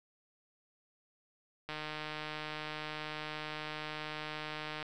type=click train; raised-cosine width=0.3 ms; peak=-24 dBFS; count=481; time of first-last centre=1.69-4.827 s; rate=153 Hz; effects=none